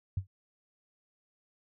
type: tone with exponential decay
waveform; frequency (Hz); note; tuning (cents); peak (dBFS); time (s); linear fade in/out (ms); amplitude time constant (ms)
sine; 95.1; F#2; +48; -25; 0.17-0.27; 5; 20
effects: none